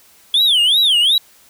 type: tone with vibrato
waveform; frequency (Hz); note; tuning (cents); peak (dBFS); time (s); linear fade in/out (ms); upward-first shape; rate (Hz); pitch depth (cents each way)
triangle; 3322; G#7; 0; -9; 0.34-1.18; 2; sine; 2.7; 280
effects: white hiss -49 dBFS RMS until 1.49 s